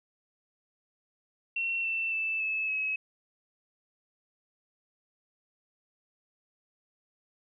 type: tone with pitch steps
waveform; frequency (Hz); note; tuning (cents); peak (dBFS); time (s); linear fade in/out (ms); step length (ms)
sine; 2718 / 2679 / 2641 / 2603 / 2565; F7 / E7 / E7 / E7 / E7; -48 / +27 / +3 / -22 / -48; -28; 1.56-2.96; 5; 280
effects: none